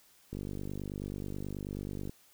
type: click train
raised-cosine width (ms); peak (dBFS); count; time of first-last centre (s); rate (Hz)
3; -26; 88; 0.33-2.095; 49.3
effects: white hiss -63 dBFS RMS until 2.33 s